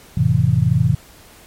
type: chord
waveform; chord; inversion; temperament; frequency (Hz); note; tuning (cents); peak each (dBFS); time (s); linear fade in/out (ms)
sine; F major seventh; none; just; 87.31 / 109.13 / 130.96 / 163.7; F2 / A2 / C3 / E3; 0 / -14 / +2 / -12; -22 / -17 / -16 / -18; 0.17-0.95; 5
effects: pink hiss -45 dBFS RMS until 1.46 s + MP3 64 kbps